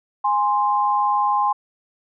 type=tone pair together; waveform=sine; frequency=826.5 / 1046.5 Hz; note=G#5 / C6; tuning=-9 / 0 cents; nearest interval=major third; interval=409 cents; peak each=-19 dBFS; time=0.24-1.53 s; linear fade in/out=10 ms; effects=none